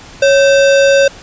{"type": "tone with sample-and-hold", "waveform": "sine", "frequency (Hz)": 553, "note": "C#5", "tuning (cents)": -4, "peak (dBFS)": -5, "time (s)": [0.22, 1.08], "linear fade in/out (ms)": 5, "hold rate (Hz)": 2100, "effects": ["pink hiss -35 dBFS RMS until 1.22 s", "resampled to 16000 Hz"]}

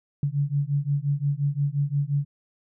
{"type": "beating tone pair", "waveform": "sine", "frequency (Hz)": [140, 145.7], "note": ["C#3", "D3"], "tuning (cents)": [18, -13], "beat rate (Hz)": 5.7, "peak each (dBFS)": -25, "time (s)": [0.23, 2.25], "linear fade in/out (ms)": 2, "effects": []}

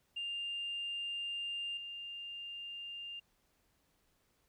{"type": "tone with level steps", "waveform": "sine", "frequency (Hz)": 2800, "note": "F7", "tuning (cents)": 4, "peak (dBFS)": [-36, -42], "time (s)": [0.16, 3.2], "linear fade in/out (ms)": 10, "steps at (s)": 1.77, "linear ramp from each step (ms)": 2, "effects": ["tanh soft clip ceiling -32 dBFS", "pink hiss -75 dBFS RMS until 4.48 s"]}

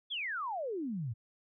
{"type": "exponential sweep", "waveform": "sine", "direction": "down", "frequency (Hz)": [3526, 103.83], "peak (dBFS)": -34, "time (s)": [0.1, 1.14], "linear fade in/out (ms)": 20, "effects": []}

